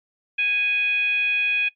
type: tone with frequency modulation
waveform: sine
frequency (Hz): 2489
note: D#7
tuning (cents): 0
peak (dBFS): -19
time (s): 0.38-1.69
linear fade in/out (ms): 10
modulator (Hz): 841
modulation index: 0.41
effects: noise-tail reverb RT60 0.1 s tail -18 dB re dry + AAC 64 kbps